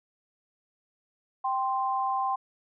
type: tone pair together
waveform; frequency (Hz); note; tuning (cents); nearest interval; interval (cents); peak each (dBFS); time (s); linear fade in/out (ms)
sine; 784 / 1045.5; G5 / C6; 0 / -2; perfect fourth; 498; -28 / -28; 1.44-2.36; 10
effects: none